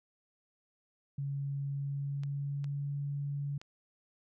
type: tone with pitch glide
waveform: sine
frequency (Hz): 139.9 to 142.26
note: C#3 to C#3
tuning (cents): +16 to +45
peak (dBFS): -33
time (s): 1.18-3.58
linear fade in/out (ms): 5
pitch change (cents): +29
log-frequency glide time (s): 1.7-2.94
type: clicks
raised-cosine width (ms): 0.2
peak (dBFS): -33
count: 3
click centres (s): 2.235 / 2.643 / 3.615
effects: none